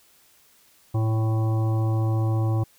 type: harmonic tone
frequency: 110.7 Hz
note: A2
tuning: 11 cents sharp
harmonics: 1 / 3 / 5 / 7 / 9 / 10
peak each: -20 / -31 / -37 / -37 / -42 / -43 dBFS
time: 0.94-2.64 s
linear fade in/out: 10 ms
effects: white hiss -58 dBFS RMS until 2.78 s